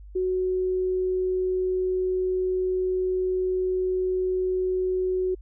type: tone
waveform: sine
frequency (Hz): 370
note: F#4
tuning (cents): 0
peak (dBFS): -22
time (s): 0.15-5.35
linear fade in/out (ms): 10
effects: added 50 Hz sine -41 dBFS peak until 5.41 s